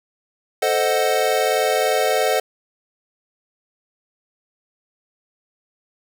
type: chord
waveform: square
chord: A diminished seventh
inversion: none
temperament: equal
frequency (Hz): 440 / 523.3 / 622.3 / 740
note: A4 / C5 / Eb5 / Gb5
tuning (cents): 0 / 0 / 0 / 0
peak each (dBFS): -23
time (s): 0.62-2.4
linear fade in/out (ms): 5
effects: none